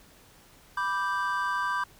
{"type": "chord", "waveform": "triangle", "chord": "G major", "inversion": "first", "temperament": "equal", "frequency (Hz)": [987.8, 1174.7, 1568], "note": ["B5", "D6", "G6"], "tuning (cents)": [0, 0, 0], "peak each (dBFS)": -29, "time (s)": [0.77, 1.84], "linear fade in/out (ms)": 5, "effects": ["pink hiss -56 dBFS RMS until 1.99 s"]}